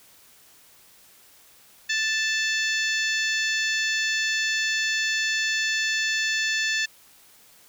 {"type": "harmonic tone", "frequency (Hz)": 880, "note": "A5", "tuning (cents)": 0, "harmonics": [2, 3, 4, 5, 6, 7, 8], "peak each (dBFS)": [-25, -29, -31, -33, -35, -36, -37], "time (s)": [1.89, 6.86], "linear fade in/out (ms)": 10, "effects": ["white hiss -54 dBFS RMS until 7.68 s"]}